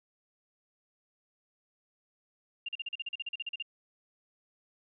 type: tone bursts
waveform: sine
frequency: 2794 Hz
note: F7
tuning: in tune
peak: -33 dBFS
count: 15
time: 2.66-3.625 s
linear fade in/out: 5 ms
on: 27 ms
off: 40 ms
effects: none